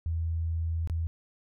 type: tone with dropouts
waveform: sine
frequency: 82.2 Hz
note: E2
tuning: 4 cents flat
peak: -27 dBFS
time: 0.06-1.07 s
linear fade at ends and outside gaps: 0 ms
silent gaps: 0.874-0.898 s
effects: none